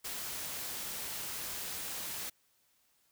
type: noise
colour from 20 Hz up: white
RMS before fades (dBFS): -40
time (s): 0.04-2.3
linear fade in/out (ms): 10
effects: white hiss -72 dBFS RMS until 3.11 s